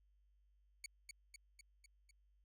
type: tone with echo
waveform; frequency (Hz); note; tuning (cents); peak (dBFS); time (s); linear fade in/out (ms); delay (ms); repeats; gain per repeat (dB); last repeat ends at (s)
15% pulse; 2240; C#7; +18; -38; 0.84-0.86; 2; 250; 5; -4; 2.11
effects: added 50 Hz sine -70 dBFS peak until 2.44 s